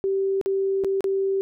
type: tone with dropouts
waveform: sine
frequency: 388.5 Hz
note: G4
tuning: 16 cents flat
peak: -20 dBFS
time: 0.04-1.41 s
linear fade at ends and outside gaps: 0 ms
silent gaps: 0.413-0.46 / 0.838-0.846 / 1.007-1.042 s
effects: none